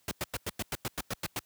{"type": "noise bursts", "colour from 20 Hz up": "pink", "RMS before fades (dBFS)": -33, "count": 11, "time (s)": [0.08, 1.392], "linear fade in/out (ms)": 2, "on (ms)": 32, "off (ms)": 96, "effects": ["white hiss -68 dBFS RMS until 1.45 s", "high-pass 60 Hz 12 dB/octave"]}